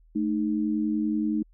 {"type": "tone pair together", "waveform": "sine", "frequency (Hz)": [217.9, 308.5], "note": ["A3", "D#4"], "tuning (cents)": [-17, -15], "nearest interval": "tritone", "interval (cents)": 602, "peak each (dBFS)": -26, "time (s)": [0.15, 1.43], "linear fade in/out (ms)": 10, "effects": ["added 40 Hz sine -54 dBFS peak until 1.53 s"]}